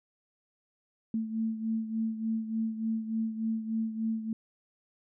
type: beating tone pair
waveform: sine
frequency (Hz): 222.1 / 225.5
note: A3 / A3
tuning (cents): +16 / +43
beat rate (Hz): 3.4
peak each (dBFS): -30 / -36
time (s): 1.14-4.33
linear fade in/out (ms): 2
effects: none